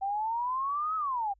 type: exponential two-way sweep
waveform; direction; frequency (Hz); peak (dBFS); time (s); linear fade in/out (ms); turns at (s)
sine; up then down; 770 to 1300 to 770; -28; 0.01-1.34; 20; 0.96
effects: added 50 Hz sine -63 dBFS peak until 1.39 s